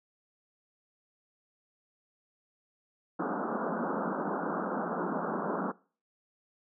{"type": "band-pass noise", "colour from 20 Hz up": "pink", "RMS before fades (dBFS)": -33, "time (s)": [3.19, 5.72], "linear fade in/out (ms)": 10, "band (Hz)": [170, 1500], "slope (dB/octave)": 96, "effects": ["noise-tail reverb RT60 0.4 s tail -22 dB re dry"]}